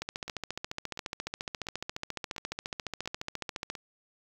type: two click trains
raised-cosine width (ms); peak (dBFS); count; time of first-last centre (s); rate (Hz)
0.2; -17 / -23; 54 / 6; 0.02-3.701 / 0.28-3.752; 14.4 / 1.44
effects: 8-bit